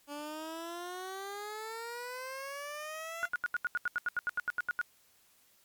15% pulse exponential sweep, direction up, 286.1 to 689 Hz, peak -33 dBFS, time 0.07-3.29 s, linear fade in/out 50 ms
sine tone bursts, 1446 Hz, F#6, 40 cents flat, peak -28 dBFS, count 16, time 3.23-4.814 s, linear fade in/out 0 ms, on 24 ms, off 80 ms
effects white hiss -66 dBFS RMS until 5.64 s + MP3 96 kbps

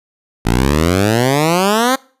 10% pulse exponential sweep, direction up, 54.5 to 271.2 Hz, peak -3 dBFS, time 0.45-1.96 s, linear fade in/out 10 ms, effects noise-tail reverb RT60 0.4 s tail -23 dB re dry + resampled to 32000 Hz

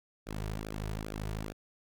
sawtooth tone with flanger, 52.8 Hz, G#1, 29 cents sharp, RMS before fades -38 dBFS, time 0.26-1.53 s, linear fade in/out 20 ms, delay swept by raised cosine 0.97 to 3.87 ms, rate 2.4 Hz, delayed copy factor -0.8, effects none

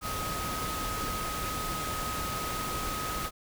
sine tone in noise, 1262 Hz, D#6, 24 cents sharp, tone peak -35 dBFS, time 0.01-3.31 s, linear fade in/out 50 ms, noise pink, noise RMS -35 dBFS, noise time 0.01-3.31 s, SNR -3 dB, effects none

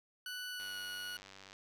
20% pulse tone with pitch glide, 1485 to 1458.6 Hz, F#6 to F#6, +6 to -25 cents, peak -36 dBFS, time 0.26-1.17 s, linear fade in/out 2 ms, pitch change -31 cents, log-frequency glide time 0.5-0.78 s
click train, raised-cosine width 0.2 ms, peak -35 dBFS, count 91, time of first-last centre 0.6-1.53 s, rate 96.8 Hz
effects none

